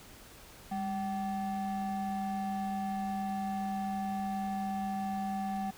triangle ring-modulated tone, 483.6 Hz, B4, 36 cents flat, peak -27 dBFS, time 0.71-5.71 s, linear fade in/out 10 ms, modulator 283 Hz, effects pink hiss -53 dBFS RMS until 5.77 s

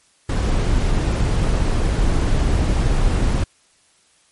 brown noise, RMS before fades -17 dBFS, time 0.29-3.44 s, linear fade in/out 5 ms, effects white hiss -57 dBFS RMS until 4.31 s + MP3 48 kbps

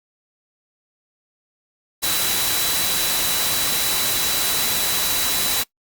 sine tone in noise, 3951 Hz, B7, in tune, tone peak -26 dBFS, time 2.02-5.64 s, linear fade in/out 20 ms, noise white, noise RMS -21 dBFS, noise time 2.02-5.64 s, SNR -8 dB, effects noise-tail reverb RT60 0.1 s tail -21 dB re dry + Opus 48 kbps

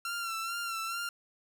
sawtooth tone with vibrato, 1363 Hz, F6, 43 cents flat, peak -30 dBFS, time 0.05-1.09 s, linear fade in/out 2 ms, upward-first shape sine, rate 2.3 Hz, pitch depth 46 cents each way, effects none

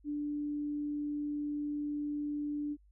sine tone, 293.7 Hz, D4, in tune, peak -33 dBFS, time 0.04-2.77 s, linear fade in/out 50 ms, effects added 50 Hz sine -60 dBFS peak until 2.91 s

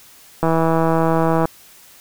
click train, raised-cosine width 1 ms, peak -4 dBFS, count 168, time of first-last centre 0.43-1.455 s, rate 163 Hz, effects white hiss -46 dBFS RMS until 2 s

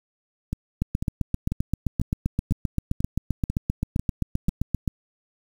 two click trains, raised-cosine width 5 ms, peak -13 / -10 dBFS, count 9 / 32, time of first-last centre 0.53-4.49 / 0.82-4.878 s, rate 2.02 / 7.64 Hz, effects 7-bit

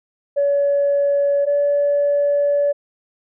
sine tone pair in turn, 567 / 574.3 Hz, C#5 / D5, +39 / -39 cents, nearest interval unison, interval 22 cents, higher second, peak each -13 dBFS, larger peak neither, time 0.36-1.46 / 1.46-2.73 s, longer second, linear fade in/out 20 ms, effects tanh soft clip ceiling -10 dBFS

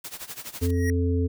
white noise with tremolo, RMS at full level -35 dBFS, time 0.04-0.71 s, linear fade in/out 5 ms, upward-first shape sine, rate 12 Hz, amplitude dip 85%
square tone with exponential growth, 1897 Hz, A#6, 30 cents sharp, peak -28 dBFS, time 0.59-0.9 s, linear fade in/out 1 ms, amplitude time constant 67 ms
harmonic tone, 87.31 Hz, F2, in tune, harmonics 1 / 3 / 5, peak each -22 / -27 / -29 dBFS, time 0.61-1.28 s, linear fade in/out 20 ms
effects none

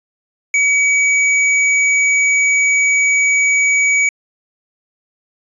sine tone with hard clipping, 2270 Hz, C#7, 41 cents sharp, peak -12 dBFS, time 0.54-4.09 s, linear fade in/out 2 ms, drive 15 dB, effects resampled to 22050 Hz

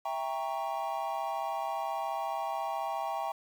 triangle chord, E diminished seventh, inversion none, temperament equal with one note detuned, 659.3 / 793.6 / 932.3 / 1108.7 Hz, E5 / G5 / Bb5 / Db6, 0 / +21 / 0 / 0 cents, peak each -36 / -33 / -36 / -38 dBFS, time 0.05-3.32 s, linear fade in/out 5 ms, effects 9-bit

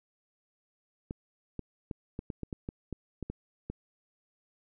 clicks, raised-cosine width 3 ms, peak -23 dBFS, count 12, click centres 1.109 / 1.593 / 1.912 / 2.191 / 2.302 / 2.433 / 2.528 / 2.689 / 2.927 / 3.227 / 3.3 / 3.7 s, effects none

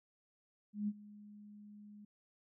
sine tone with ADSR envelope, 207.7 Hz, G#3, in tune, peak -32 dBFS, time 0.73-2.05 s, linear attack 150 ms, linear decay 45 ms, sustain -20 dB, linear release 5 ms, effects none

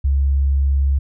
sine tone, 68.9 Hz, C#2, 10 cents flat, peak -13 dBFS, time 0.04-0.99 s, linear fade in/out 10 ms, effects none

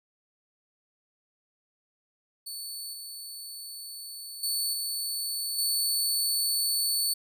20% pulse tone with level steps, 4465 Hz, C#8, 12 cents sharp, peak -30 / -33 / -21 / -24 / -19 dBFS, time 2.46-7.14 s, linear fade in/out 10 ms, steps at 2.93 / 4.43 / 4.73 / 5.58 s, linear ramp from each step 5 ms, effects none

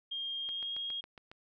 sine tone with pitch glide, 3219 to 3262 Hz, G7 to G#7, +45 to -32 cents, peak -35 dBFS, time 0.11-1.01 s, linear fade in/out 10 ms, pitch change +23 cents, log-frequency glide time 0.39-0.72 s
click train, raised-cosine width 0.3 ms, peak -33 dBFS, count 7, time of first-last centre 0.49-1.315 s, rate 7.27 Hz
effects none

